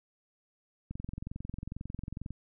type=click train; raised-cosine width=5 ms; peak=-26 dBFS; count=32; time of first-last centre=0.91-2.306 s; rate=22.2 Hz; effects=none